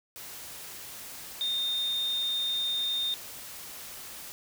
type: tone in noise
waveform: sine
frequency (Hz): 3650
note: A#7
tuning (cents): -37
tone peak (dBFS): -27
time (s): 1.41-3.14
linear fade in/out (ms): 0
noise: white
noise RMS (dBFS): -43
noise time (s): 0.16-4.32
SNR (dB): +13
effects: none